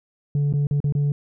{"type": "tone with dropouts", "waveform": "sine", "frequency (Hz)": 144.1, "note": "D3", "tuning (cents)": -33, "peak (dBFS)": -15, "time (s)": [0.35, 1.12], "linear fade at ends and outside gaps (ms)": 2, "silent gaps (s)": [[0.526, 0.537], [0.67, 0.71], [0.803, 0.842], [0.924, 0.951]], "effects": ["tanh soft clip ceiling -17 dBFS"]}